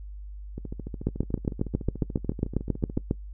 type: two click trains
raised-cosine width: 3 ms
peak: -22 / -11 dBFS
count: 34 / 16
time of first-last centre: 0.58-2.971 / 1.07-3.111 s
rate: 13.8 / 7.35 Hz
effects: noise-tail reverb RT60 0.1 s tail -21 dB re dry + added 50 Hz sine -37 dBFS peak until 3.33 s